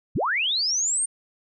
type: linear sweep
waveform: sine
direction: up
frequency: 31.18 to 8900 Hz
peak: -21 dBFS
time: 0.15-1.06 s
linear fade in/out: 10 ms
effects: none